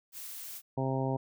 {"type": "noise", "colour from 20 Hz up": "blue", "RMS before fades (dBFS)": -43, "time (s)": [0.12, 0.62], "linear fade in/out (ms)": 50}
{"type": "harmonic tone", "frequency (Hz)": 132.8, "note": "C3", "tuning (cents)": 26, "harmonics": [1, 2, 3, 4, 5, 6, 7], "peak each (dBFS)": [-32, -35, -37, -38, -39, -40, -40], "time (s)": [0.77, 1.17], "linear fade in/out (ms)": 10}
{"effects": []}